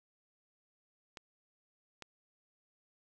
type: clicks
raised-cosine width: 0.2 ms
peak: -28 dBFS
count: 2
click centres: 1.172 / 2.023 s
effects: none